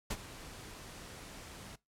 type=noise with ADSR envelope; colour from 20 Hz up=pink; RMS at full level=-35 dBFS; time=0.1-1.76 s; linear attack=10 ms; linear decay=46 ms; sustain=-14 dB; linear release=11 ms; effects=noise-tail reverb RT60 0.2 s tail -21 dB re dry + low-pass 11000 Hz 12 dB/octave